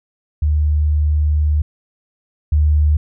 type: tone pair in turn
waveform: sine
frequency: 75.3 / 75.3 Hz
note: D2 / D2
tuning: +44 / +44 cents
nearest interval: unison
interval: 0 cents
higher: neither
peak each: -12 / -10 dBFS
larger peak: second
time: 0.42-1.62 / 2.52-2.97 s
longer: first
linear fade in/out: 5 ms
effects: none